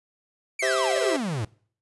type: exponential sweep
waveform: 45% pulse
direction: down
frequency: 2400 to 98.5 Hz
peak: -26 dBFS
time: 0.59-1.45 s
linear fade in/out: 5 ms
type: chord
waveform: 45% pulse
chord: C major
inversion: second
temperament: just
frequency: 392.4 / 523.3 / 654.1 Hz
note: G4 / C5 / E5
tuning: +2 / 0 / -14 cents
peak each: -29 / -28 / -26 dBFS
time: 0.62-1.17 s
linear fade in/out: 10 ms
effects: noise-tail reverb RT60 0.5 s tail -23 dB re dry + resampled to 24000 Hz